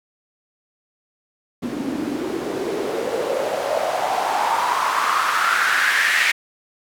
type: noise with band-pass filter sweep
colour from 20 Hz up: white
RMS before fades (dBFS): -21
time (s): 1.62-6.32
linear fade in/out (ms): 10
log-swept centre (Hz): 240 to 2000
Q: 4.5
effects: none